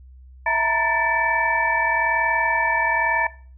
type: tone cluster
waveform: sine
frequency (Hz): 657 / 913 / 954 / 1767 / 2298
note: E5 / A#5 / A#5 / A6 / D7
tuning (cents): -6 / -36 / +40 / +7 / -38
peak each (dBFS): -27 / -23 / -24 / -22 / -26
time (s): 0.46-3.27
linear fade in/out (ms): 5
effects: noise-tail reverb RT60 0.4 s tail -18 dB re dry + added 64 Hz sine -42 dBFS peak until 3.57 s